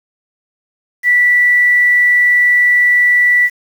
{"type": "tone with quantisation", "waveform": "sine", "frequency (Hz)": 1961, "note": "B6", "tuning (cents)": -13, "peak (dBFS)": -7, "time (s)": [1.03, 3.5], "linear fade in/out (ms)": 50, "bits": 6, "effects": []}